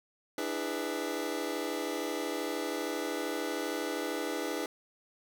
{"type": "chord", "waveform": "sawtooth", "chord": "E dominant seventh", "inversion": "third", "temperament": "just", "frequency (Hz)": [296.7, 329.6, 412, 494.4], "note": ["D4", "E4", "G#4", "B4"], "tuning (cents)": [18, 0, -14, 2], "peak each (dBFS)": -34, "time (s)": [0.38, 4.66], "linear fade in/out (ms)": 2, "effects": []}